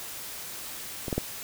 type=clicks; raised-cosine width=2 ms; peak=-19 / -14 / -12 dBFS; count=3; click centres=1.082 / 1.128 / 1.18 s; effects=white hiss -39 dBFS RMS until 1.43 s